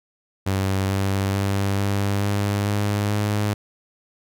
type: tone with pitch steps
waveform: sawtooth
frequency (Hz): 96.4 / 97.63 / 98.88 / 100.15 / 101.43 / 102.72 / 104.04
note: G2 / G2 / G2 / G2 / G#2 / G#2 / G#2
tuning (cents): -28 / -7 / +15 / +38 / -40 / -19 / +4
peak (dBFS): -16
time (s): 0.46-3.54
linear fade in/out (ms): 10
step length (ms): 440
effects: none

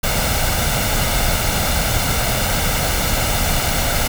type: noise with comb filter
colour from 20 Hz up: pink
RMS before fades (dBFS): -18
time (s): 0.03-4.08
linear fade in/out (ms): 10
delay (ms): 1.4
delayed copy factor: +0.55
effects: none

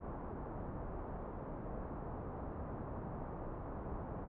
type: low-pass noise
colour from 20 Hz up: pink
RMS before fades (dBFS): -44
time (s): 0-4.28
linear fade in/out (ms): 50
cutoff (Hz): 1100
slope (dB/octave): 24
effects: none

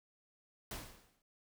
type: noise with exponential decay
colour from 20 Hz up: pink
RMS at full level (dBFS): -41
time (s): 0.71-1.22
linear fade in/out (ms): 2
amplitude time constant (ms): 110
effects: none

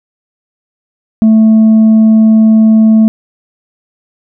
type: tone with tanh clipping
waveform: triangle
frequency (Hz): 220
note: A3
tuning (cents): 0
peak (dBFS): -3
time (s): 1.22-3.08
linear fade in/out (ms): 0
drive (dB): 7
effects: none

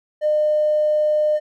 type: tone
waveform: triangle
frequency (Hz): 606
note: D#5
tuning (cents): -46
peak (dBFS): -11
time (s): 0.21-1.4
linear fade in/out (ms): 50
effects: tanh soft clip ceiling -13 dBFS

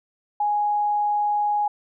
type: tone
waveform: sine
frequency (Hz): 830.6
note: G#5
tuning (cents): 0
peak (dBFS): -19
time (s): 0.4-1.68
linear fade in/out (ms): 5
effects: none

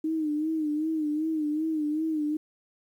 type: tone with vibrato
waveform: sine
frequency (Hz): 309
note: D#4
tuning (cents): -12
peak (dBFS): -25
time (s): 0.04-2.37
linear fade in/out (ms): 5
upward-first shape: sine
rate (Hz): 2.6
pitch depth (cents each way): 69
effects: 10-bit

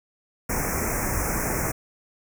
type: band-stop noise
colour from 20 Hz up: pink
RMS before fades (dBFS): -26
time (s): 0.49-1.72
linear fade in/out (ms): 10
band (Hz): 2400 to 5500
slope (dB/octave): 96
effects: none

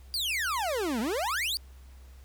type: exponential two-way sweep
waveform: 40% pulse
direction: down then up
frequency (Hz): 4859 to 207.7 to 4859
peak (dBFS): -27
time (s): 0.14-1.57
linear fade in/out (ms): 0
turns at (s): 1
effects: added 65 Hz sine -47 dBFS peak until 2.24 s + pink hiss -61 dBFS RMS until 2.24 s

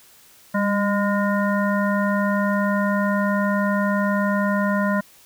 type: harmonic tone with a mistuned harmonic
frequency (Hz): 204.2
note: G#3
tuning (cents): -29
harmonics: 1 / 3 / 5 / 7 / 9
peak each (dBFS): -20 / -25 / -27 / -28 / -30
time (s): 0.54-5.01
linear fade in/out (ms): 10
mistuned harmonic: 1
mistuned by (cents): -36
effects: white hiss -51 dBFS RMS until 5.25 s

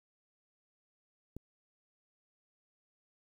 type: click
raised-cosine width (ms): 3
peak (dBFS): -30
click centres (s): 1.366
effects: 10-bit

